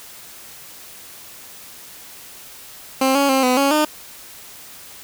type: tone with pitch steps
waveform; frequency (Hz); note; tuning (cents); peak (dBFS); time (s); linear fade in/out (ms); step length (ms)
15% pulse; 264.9 / 279.5 / 266.1 / 252.3 / 277.7 / 304.2; C4 / C#4 / C4 / B3 / C#4 / D#4; +22 / +14 / +29 / +37 / +3 / -39; -8; 3.01-3.85; 5; 140
effects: white hiss -40 dBFS RMS until 5.03 s

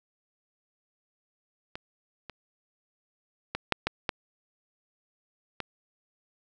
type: clicks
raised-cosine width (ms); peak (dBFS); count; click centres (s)
0.3; -21 / -24 / -14 / -6 / -10 / -10 / -16; 7; 1.755 / 2.297 / 3.55 / 3.723 / 3.87 / 4.092 / 5.603
effects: none

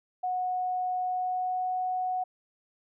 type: tone with pitch glide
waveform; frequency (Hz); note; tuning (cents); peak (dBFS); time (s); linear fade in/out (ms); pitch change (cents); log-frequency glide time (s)
sine; 733 to 737.7; F#5 to F#5; -16 to -5; -27; 0.23-2.24; 10; +11; 1.02-1.72
effects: none

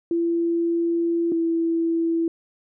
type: tone pair in turn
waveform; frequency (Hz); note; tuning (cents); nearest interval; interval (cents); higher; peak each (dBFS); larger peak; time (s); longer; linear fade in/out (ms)
sine; 337.7 / 331.5; E4 / E4; +42 / +10; unison; 32; first; -19; neither; 0.11-1.32 / 1.32-2.28; first; 2
effects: none

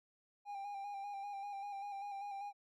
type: tone with vibrato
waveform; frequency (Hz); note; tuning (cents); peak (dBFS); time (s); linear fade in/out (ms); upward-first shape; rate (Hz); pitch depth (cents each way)
triangle; 803; G5; +41; -40; 0.45-2.53; 50; square; 5.1; 30
effects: none

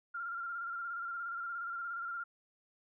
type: tone with vibrato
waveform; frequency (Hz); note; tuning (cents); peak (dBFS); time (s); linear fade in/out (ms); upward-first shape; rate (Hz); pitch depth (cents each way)
sine; 1386; F6; -14; -37; 0.14-2.24; 10; square; 17; 32
effects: none

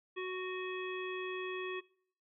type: harmonic tone with a mistuned harmonic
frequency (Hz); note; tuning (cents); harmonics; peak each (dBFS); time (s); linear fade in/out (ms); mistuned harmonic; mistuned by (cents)
370; F#4; 0; 1 / 3 / 5 / 7 / 9; -38 / -45 / -46 / -46 / -51; 0.16-1.81; 20; 7; -28
effects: noise-tail reverb RT60 0.6 s tail -22 dB re dry

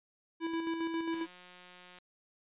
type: tone with tremolo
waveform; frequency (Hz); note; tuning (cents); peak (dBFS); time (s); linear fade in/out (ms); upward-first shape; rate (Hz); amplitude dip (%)
square; 329.6; E4; 0; -32; 0.4-1.27; 50; square; 7.4; 40
type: click train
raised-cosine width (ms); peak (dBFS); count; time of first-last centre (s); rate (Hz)
0.2; -36; 155; 1.13-1.986; 180
effects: resampled to 8000 Hz

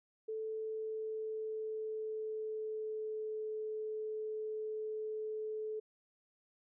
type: tone with pitch glide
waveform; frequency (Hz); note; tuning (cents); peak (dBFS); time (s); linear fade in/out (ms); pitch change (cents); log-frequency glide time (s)
sine; 438.7 to 432.4; A4 to A4; -5 to -30; -37; 0.28-5.8; 10; -25; 0.44-3.49
effects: none

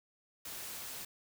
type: noise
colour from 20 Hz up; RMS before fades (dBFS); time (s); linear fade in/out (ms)
white; -44; 0.45-1.05; 5
effects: none

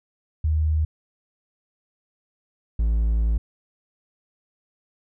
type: tone pair in turn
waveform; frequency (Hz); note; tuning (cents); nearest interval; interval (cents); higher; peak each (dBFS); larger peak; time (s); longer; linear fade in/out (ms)
sine / triangle; 77.78 / 55.57; D#2 / A1; 0 / +18; tritone; 582; first; -18 / -16; second; 0.44-0.85 / 2.79-3.38; second; 5
effects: none

